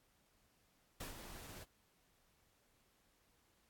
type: noise with ADSR envelope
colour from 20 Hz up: pink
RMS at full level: -45 dBFS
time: 1-1.65 s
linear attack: 7 ms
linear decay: 120 ms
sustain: -8 dB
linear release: 26 ms
effects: pink hiss -75 dBFS RMS until 3.69 s + AAC 64 kbps